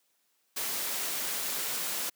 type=noise; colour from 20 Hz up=white; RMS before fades=-33 dBFS; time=0.56-2.1 s; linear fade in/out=10 ms; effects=white hiss -73 dBFS RMS until 2.15 s + high-pass 200 Hz 12 dB/octave